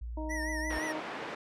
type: tone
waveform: sine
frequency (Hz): 58.27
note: A#1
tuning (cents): 0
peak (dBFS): -36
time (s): 0.01-0.79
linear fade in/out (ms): 10
type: harmonic tone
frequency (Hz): 311.1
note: D#4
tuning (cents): 0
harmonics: 1 / 2 / 3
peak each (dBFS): -38 / -41 / -43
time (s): 0.17-1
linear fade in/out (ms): 5
type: tone with vibrato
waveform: square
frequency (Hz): 1894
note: A#6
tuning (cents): +27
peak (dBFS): -36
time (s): 0.29-0.93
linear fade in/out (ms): 20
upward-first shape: triangle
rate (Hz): 5.8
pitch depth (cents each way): 100
type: band-pass noise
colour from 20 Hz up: pink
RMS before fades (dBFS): -40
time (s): 0.7-1.35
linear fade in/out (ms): 5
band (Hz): 360 to 2200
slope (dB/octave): 12
effects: low-pass 10000 Hz 12 dB/octave